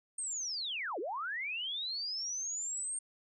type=linear two-way sweep; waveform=sine; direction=down then up; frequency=8700 to 311.1 to 8700 Hz; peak=-35 dBFS; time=0.18-2.99 s; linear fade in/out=5 ms; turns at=0.99 s; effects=none